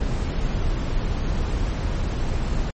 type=noise; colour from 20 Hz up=brown; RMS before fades=-23 dBFS; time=0-2.71 s; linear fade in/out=10 ms; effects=MP3 32 kbps